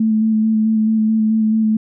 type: tone with vibrato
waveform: sine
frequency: 219 Hz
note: A3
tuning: 8 cents flat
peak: -12 dBFS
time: 0-1.77 s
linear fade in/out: 5 ms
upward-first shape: square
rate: 4.6 Hz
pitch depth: 15 cents each way
effects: none